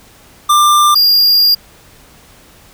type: tone pair in turn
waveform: square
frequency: 1189 / 4814 Hz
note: D6 / D8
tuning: +21 / +42 cents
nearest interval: 2 octaves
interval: 2421 cents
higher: second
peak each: -7 / -7 dBFS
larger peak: neither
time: 0.49-0.95 / 0.95-1.55 s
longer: second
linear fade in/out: 10 ms
effects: pink hiss -43 dBFS RMS until 2.73 s